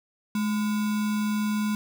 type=tone with sample-and-hold; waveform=sine; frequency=211.6 Hz; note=G#3; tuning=33 cents sharp; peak=-23 dBFS; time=0.35-1.75 s; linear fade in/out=2 ms; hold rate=1225 Hz; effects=none